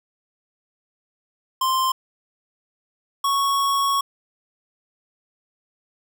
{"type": "tone pair in turn", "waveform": "square", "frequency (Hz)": [1046.5, 1108.2], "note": ["C6", "C#6"], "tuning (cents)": [0, -1], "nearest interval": "minor second", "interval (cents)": 99, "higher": "second", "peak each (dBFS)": -19, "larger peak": "neither", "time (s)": [[1.61, 1.92], [3.24, 4.01]], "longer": "second", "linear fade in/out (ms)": 5, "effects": []}